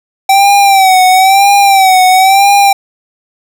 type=tone with vibrato; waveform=square; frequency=772 Hz; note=G5; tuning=27 cents flat; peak=-4 dBFS; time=0.29-2.73 s; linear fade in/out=5 ms; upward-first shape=sine; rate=1 Hz; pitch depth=74 cents each way; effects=none